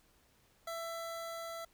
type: tone with level ramp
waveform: 25% pulse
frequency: 666 Hz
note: E5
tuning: 18 cents sharp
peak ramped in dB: -35 to -38 dBFS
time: 0.67-1.65 s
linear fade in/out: 5 ms
effects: pink hiss -69 dBFS RMS until 1.73 s